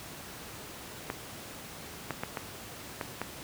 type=clicks; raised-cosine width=0.5 ms; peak=-17 dBFS; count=6; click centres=1.101 / 2.107 / 2.235 / 2.372 / 3.012 / 3.216 s; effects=pink hiss -44 dBFS RMS until 3.43 s + high-pass 80 Hz 12 dB/octave